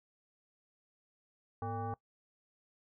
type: tone with frequency modulation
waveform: sine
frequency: 453.2 Hz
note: A#4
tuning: 49 cents flat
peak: -35 dBFS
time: 1.62-1.94 s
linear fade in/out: 2 ms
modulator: 349 Hz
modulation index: 1.7
effects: noise-tail reverb RT60 0.1 s tail -21 dB re dry